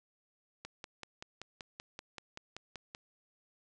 click train, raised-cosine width 0.2 ms, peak -26 dBFS, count 13, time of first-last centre 0.65-2.949 s, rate 5.22 Hz, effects resampled to 24000 Hz + 11-bit

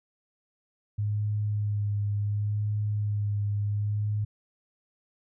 sine tone with vibrato, 103.83 Hz, G#2, in tune, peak -25 dBFS, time 0.98-4.25 s, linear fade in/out 10 ms, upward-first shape sine, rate 0.7 Hz, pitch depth 20 cents each way, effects none

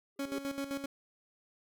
triangle tone with exponential growth, 400.9 Hz, G4, 39 cents sharp, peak -35 dBFS, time 0.16-0.38 s, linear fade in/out 1 ms, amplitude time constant 47 ms
30% pulse tone with tremolo, 277.2 Hz, C#4, in tune, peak -31 dBFS, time 0.19-0.86 s, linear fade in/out 5 ms, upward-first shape square, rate 7.7 Hz, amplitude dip 65%
effects none

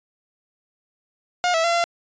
sawtooth tone with pitch steps, 714 / 654 / 682 / 686 Hz, F5 / E5 / F5 / F5, +38 / -14 / -41 / -31 cents, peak -14 dBFS, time 1.44-1.84 s, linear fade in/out 0 ms, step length 100 ms, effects resampled to 16000 Hz

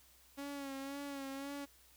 sawtooth tone with vibrato, 277.2 Hz, C#4, in tune, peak -38 dBFS, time 0.37-1.66 s, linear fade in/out 20 ms, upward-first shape sine, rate 1.9 Hz, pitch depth 43 cents each way, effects added 62 Hz sine -70 dBFS peak until 1.96 s + white hiss -65 dBFS RMS until 1.96 s

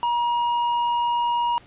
triangle tone with hard clipping, 953 Hz, A#5, 38 cents sharp, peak -21 dBFS, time 0.03-1.58 s, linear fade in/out 0 ms, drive 8 dB, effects pink hiss -51 dBFS RMS until 1.66 s + resampled to 8000 Hz

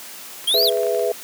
clicks, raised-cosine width 0.3 ms, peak -21 dBFS, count 11, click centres 0.443 / 0.512 / 0.544 / 0.581 / 0.627 / 0.724 / 0.772 / 0.833 / 0.868 / 0.948 / 0.995 s
square exponential two-way sweep, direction up then down, 3121 to 4966 to 3121 Hz, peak -16 dBFS, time 0.47-0.7 s, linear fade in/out 10 ms, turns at 0.64 s
sine chord, E major, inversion first, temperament equal, 415.3 / 493.9 / 659.3 Hz, G#4 / B4 / E5, 0 / 0 / 0 cents, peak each -22 dBFS, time 0.54-1.12 s, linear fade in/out 2 ms
effects white hiss -37 dBFS RMS until 1.23 s + high-pass 200 Hz 12 dB/octave

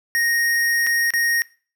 square tone with dropouts, 1864.7 Hz, A#6, in tune, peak -18 dBFS, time 0.15-1.42 s, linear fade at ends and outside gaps 0 ms, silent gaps 0.866-0.87 / 1.105-1.137 s, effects noise-tail reverb RT60 0.4 s tail -21 dB re dry

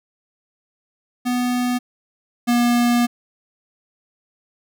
square tone pair in turn, 246.9 / 240.1 Hz, B3 / B3, 0 / -49 cents, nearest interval unison, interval 49 cents, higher first, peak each -19 / -15 dBFS, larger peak second, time 1.25-1.79 / 2.47-3.07 s, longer second, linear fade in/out 20 ms, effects none

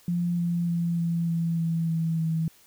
sine tone with pitch steps, 173.9 / 172.1 / 170.32 / 168.56 / 166.82 / 165.09 / 163.38 / 161.69 Hz, F3 / F3 / F3 / E3 / E3 / E3 / E3 / E3, -7 / -25 / -43 / +39 / +21 / +3 / -15 / -33 cents, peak -23 dBFS, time 0.08-2.48 s, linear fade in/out 2 ms, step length 300 ms, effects white hiss -57 dBFS RMS until 2.66 s

